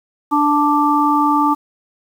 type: harmonic tone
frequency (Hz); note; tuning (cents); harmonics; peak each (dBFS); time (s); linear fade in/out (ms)
293.7; D4; 0; 1 / 3 / 4; -16 / -16 / -16; 0.31-1.55; 20
effects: 7-bit